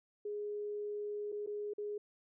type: tone with dropouts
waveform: sine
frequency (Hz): 415.3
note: G#4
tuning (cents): 0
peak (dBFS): -37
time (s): 0.25-1.98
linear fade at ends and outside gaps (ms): 5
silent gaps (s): 1.32-1.324 / 1.463-1.472 / 1.736-1.781
effects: none